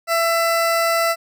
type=tone; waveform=20% pulse; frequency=668 Hz; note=E5; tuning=23 cents sharp; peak=-11 dBFS; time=0.07-1.16 s; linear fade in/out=50 ms; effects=none